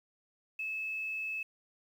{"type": "tone with quantisation", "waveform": "sine", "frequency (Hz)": 2600, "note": "E7", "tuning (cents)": -24, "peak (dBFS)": -34, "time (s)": [0.59, 1.43], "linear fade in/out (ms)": 5, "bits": 10, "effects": []}